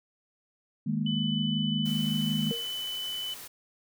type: chord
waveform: sine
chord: D# suspended fourth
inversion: none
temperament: equal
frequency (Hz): 155.56 / 207.7 / 233.1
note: D#3 / G#3 / A#3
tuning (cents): 0 / 0 / 0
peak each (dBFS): -31 / -30 / -31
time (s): 0.86-2.52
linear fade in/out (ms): 10
type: tone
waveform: sine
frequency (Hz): 3000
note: F#7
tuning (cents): +23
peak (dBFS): -32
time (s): 1.06-3.34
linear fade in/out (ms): 5
type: noise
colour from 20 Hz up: white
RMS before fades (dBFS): -44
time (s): 1.85-3.48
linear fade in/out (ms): 10
type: tone with exponential decay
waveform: sine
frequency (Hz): 466.2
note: A#4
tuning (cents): 0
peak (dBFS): -30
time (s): 2.51-2.74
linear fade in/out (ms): 0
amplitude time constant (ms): 48
effects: none